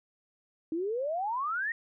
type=exponential sweep; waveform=sine; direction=up; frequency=311.1 to 1900 Hz; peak=-29 dBFS; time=0.72-1.72 s; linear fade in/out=2 ms; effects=none